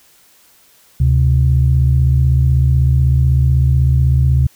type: tone pair together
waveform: sine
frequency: 73.6 / 129.66 Hz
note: D2 / C3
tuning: +4 / -15 cents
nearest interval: minor seventh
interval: 981 cents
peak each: -11 dBFS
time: 1-4.47 s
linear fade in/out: 5 ms
effects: tanh soft clip ceiling -2 dBFS + white hiss -50 dBFS RMS until 4.55 s